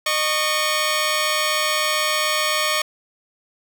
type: tone pair together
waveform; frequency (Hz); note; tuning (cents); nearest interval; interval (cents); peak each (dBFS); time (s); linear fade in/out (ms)
10% pulse; 612 / 1108.2; D#5 / C#6; -29 / -1; minor seventh; 1028; -13; 0.06-2.82; 5
effects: none